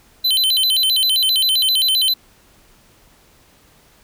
square tone with vibrato, 3520 Hz, A7, in tune, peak -14 dBFS, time 0.24-2.14 s, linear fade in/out 10 ms, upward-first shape square, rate 7.6 Hz, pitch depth 230 cents each way, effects pink hiss -52 dBFS RMS until 4.03 s

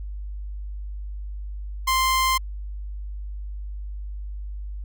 sawtooth tone, 1046.5 Hz, C6, in tune, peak -15 dBFS, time 1.87-2.38 s, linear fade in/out 10 ms, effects added 50 Hz sine -30 dBFS peak until 4.84 s

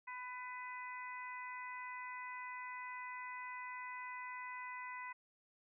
harmonic tone, 499.8 Hz, B4, 21 cents sharp, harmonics 2 / 3 / 4 / 5, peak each -47 / -55 / -48 / -55 dBFS, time 0.07-5.13 s, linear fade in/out 10 ms, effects none

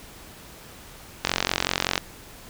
click train, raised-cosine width 0.2 ms, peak -3 dBFS, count 34, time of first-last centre 1.25-1.978 s, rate 45.3 Hz, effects pink hiss -45 dBFS RMS until 2.49 s

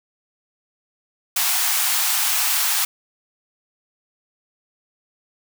white high-pass noise, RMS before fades -20 dBFS, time 1.36-2.85 s, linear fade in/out 5 ms, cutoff 700 Hz, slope 96 dB/octave, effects none

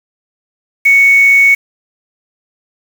sine tone with quantisation, 2221 Hz, C#7, 3 cents sharp, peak -4 dBFS, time 0.85-1.55 s, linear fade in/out 10 ms, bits 4, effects none

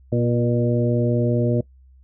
harmonic tone with a mistuned harmonic, 120 Hz, B2, 49 cents flat, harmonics 1 / 2 / 3 / 4 / 5, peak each -20 / -23 / -25 / -26 / -27 dBFS, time 0.12-1.61 s, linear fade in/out 5 ms, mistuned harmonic 3, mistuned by -24 cents, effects noise-tail reverb RT60 0.1 s tail -21 dB re dry + added 65 Hz sine -47 dBFS peak until 2.03 s

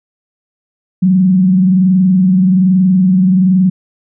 sine tone with frequency modulation, 185.8 Hz, F#3, 7 cents sharp, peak -6 dBFS, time 1.02-3.7 s, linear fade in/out 10 ms, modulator 21.2 Hz, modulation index 0.43, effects none

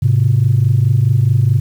sine tone pair together, 106.5 / 131.21 Hz, G#2 / C3, +44 / +5 cents, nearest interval major third, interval 361 cents, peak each -11 dBFS, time 0.02-1.6 s, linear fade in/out 10 ms, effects tanh soft clip ceiling -3 dBFS + 7-bit

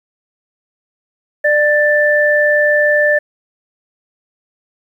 sine tone pair together, 595 / 1767.1 Hz, D5 / A6, +22 / +7 cents, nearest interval octave + perfect fifth, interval 1885 cents, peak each -12 dBFS, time 1.44-3.19 s, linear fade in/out 10 ms, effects 8-bit

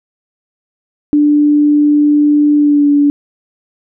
sine tone with pitch glide, 294.9 to 288.5 Hz, D4 to D4, +7 to -31 cents, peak -6 dBFS, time 1.13-3.1 s, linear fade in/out 0 ms, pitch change -38 cents, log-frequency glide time 2.56-2.88 s, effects none

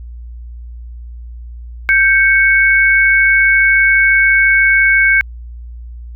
sine tone pair together, 1568.6 / 2217 Hz, G6 / C#7, +1 / 0 cents, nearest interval tritone, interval 599 cents, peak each -10 dBFS, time 1.89-5.21 s, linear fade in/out 0 ms, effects added 59 Hz sine -27 dBFS peak until 6.15 s

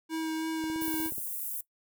square tone with vibrato, 319.8 Hz, D#4, 48 cents sharp, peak -31 dBFS, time 0.09-1.11 s, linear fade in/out 50 ms, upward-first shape sine, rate 3.1 Hz, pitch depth 11 cents each way
click train, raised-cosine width 2 ms, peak -32 dBFS, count 10, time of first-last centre 0.64-1.182 s, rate 16.6 Hz
white high-pass noise, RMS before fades -36 dBFS, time 0.81-1.61 s, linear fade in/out 5 ms, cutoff 10000 Hz, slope 24 dB/octave
effects noise-tail reverb RT60 0.1 s tail -19 dB re dry

